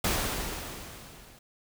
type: noise with level ramp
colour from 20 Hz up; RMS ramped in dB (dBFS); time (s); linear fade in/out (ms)
pink; -26 to -54; 0.04-1.39; 5
effects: none